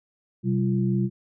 sine tone cluster, 127.9 / 193.1 / 343 Hz, C3 / G3 / F4, -39 / -26 / -31 cents, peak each -24 / -23 / -30 dBFS, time 0.43-1.1 s, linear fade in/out 50 ms, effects none

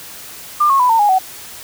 sine tone with pitch steps, 1196 / 1090.4 / 994.2 / 906.4 / 826.4 / 753.4 Hz, D6 / C#6 / B5 / A#5 / G#5 / F#5, +31 / -29 / +11 / -49 / -9 / +31 cents, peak -9 dBFS, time 0.6-1.188 s, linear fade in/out 10 ms, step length 98 ms, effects white hiss -34 dBFS RMS until 1.63 s

